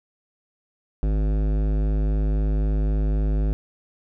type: tone with hard clipping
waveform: sine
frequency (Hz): 51.91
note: G#1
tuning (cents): 0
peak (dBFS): -21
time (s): 1.03-3.53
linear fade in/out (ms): 0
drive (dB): 16
effects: none